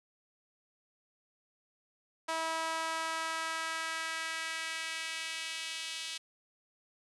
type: tone with high-pass filter sweep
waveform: sawtooth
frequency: 324 Hz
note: E4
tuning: 30 cents flat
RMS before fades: -37 dBFS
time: 2.28-6.18 s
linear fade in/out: 10 ms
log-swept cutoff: 860 to 3200 Hz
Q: 1.6
effects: resampled to 24000 Hz + 10-bit